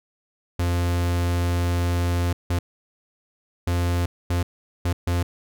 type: tone bursts at uneven times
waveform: 45% pulse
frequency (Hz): 87.31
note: F2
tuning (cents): 0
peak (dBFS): -20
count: 6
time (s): 0.59-2.33 / 2.5-2.59 / 3.67-4.06 / 4.3-4.43 / 4.85-4.93 / 5.07-5.23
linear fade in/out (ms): 5
effects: none